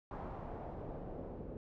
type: noise with low-pass filter sweep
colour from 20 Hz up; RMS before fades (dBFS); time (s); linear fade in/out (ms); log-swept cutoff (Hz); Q
pink; -45; 0.11-1.57; 0; 960 to 460; 1.8
effects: none